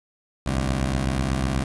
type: beating tone pair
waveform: 15% pulse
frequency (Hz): 65.41 / 73.51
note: C2 / D2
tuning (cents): 0 / +2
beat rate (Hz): 8.1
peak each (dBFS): -16 / -22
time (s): 0.46-1.64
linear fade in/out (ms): 5
effects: resampled to 22050 Hz + 7-bit